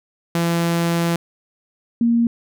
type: tone pair in turn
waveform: sawtooth / sine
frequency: 169.2 / 233.8 Hz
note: E3 / A#3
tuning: +45 / +5 cents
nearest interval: tritone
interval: 560 cents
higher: second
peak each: -13 dBFS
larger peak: neither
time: 0.35-1.16 / 2.01-2.27 s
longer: first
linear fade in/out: 2 ms
effects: none